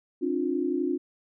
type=tone cluster; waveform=sine; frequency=270.4 / 301.9 / 354.4 Hz; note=C#4 / D4 / F4; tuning=-43 / +48 / +25 cents; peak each=-29 / -30 / -28 dBFS; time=0.21-0.98 s; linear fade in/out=20 ms; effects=none